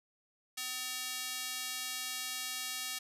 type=tone with high-pass filter; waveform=square; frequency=254 Hz; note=B3; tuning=49 cents sharp; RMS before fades=-39 dBFS; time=0.57-2.99 s; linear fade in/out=10 ms; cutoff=2900 Hz; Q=0.68; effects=resampled to 32000 Hz + 10-bit